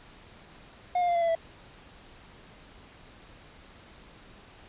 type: tone with pitch steps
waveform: triangle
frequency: 718 / 706.1 / 694.3 / 682.8 / 671.5 / 660.3 Hz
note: F5 / F5 / F5 / F5 / E5 / E5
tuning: +48 / +19 / -10 / -39 / +32 / +3 cents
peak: -21 dBFS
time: 0.95-1.352 s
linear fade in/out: 5 ms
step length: 67 ms
effects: pink hiss -52 dBFS RMS until 4.68 s + resampled to 8000 Hz